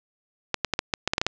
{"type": "clicks", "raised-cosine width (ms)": 0.2, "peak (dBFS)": -5, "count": 10, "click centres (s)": [0.543, 0.647, 0.737, 0.791, 0.938, 1.076, 1.135, 1.181, 1.215, 1.266], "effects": ["low-pass 7000 Hz 12 dB/octave"]}